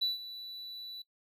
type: tone with ADSR envelope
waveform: triangle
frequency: 3959 Hz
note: B7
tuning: 3 cents sharp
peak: -24 dBFS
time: 0.01-1.02 s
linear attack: 16 ms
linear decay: 150 ms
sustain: -16 dB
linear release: 4 ms
effects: noise-tail reverb RT60 0.1 s tail -19 dB re dry + tanh soft clip ceiling -23 dBFS